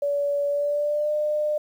sine tone with pitch glide, 572 to 601.5 Hz, D5 to D5, -46 to +41 cents, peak -21 dBFS, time 0.02-1.58 s, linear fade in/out 5 ms, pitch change +87 cents, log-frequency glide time 0.48-1.13 s, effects 9-bit

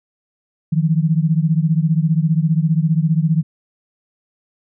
sine beating tone pair, 155.56 / 170.56 Hz, D#3 / F3, 0 / -41 cents, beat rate 15 Hz, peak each -15 / -17 dBFS, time 0.72-3.43 s, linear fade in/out 10 ms, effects none

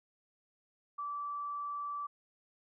sine tone, 1160 Hz, D6, 22 cents flat, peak -36 dBFS, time 0.98-2.07 s, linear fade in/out 10 ms, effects none

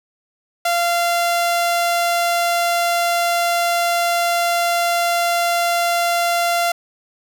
sawtooth tone, 690 Hz, F5, 21 cents flat, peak -12 dBFS, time 0.65-6.72 s, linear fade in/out 5 ms, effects none

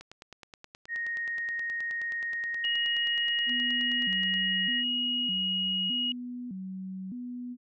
click train, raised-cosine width 0.2 ms, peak -28 dBFS, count 42, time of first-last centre 0.01-4.339 s, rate 9.47 Hz
sine tone with pitch glide, 1864.7 to 1887.5 Hz, A#6 to A#6, 0 to +21 cents, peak -30 dBFS, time 0.88-4.84 s, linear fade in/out 50 ms, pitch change +21 cents, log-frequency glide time 2.33-4.19 s
sine tone, 2887 Hz, F#7, 43 cents flat, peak -27 dBFS, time 2.64-6.12 s, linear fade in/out 2 ms
sine tone with vibrato, 215.4 Hz, A3, 37 cents flat, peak -35 dBFS, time 3.46-7.57 s, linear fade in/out 50 ms, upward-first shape square, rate 0.82 Hz, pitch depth 230 cents each way
effects none

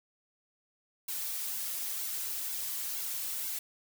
blue noise with flanger, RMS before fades -36 dBFS, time 1.08-3.59 s, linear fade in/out 5 ms, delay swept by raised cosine 1.6 to 4.8 ms, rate 2.1 Hz, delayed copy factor -0.85, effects none

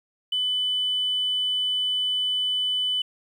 sine tone, 3000 Hz, F#7, 23 cents sharp, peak -21 dBFS, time 0.32-3.02 s, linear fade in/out 5 ms, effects tanh soft clip ceiling -17 dBFS + 9-bit

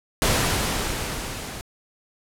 pink noise with level ramp, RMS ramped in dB -19 to -35 dBFS, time 0.22-1.61 s, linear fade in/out 0 ms, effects low-pass 12000 Hz 12 dB/octave

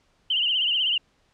sine tone with vibrato, 2960 Hz, F#7, in tune, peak -20 dBFS, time 0.3-0.98 s, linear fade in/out 5 ms, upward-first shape triangle, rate 16 Hz, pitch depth 120 cents each way, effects pink hiss -65 dBFS RMS until 1.33 s + low-pass 6000 Hz 12 dB/octave

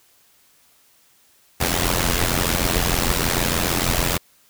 pink noise with amplitude modulation, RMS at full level -17 dBFS, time 1.6-4.18 s, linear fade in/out 10 ms, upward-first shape sine, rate 86.6 Hz, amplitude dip 85%, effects white hiss -57 dBFS RMS until 4.49 s

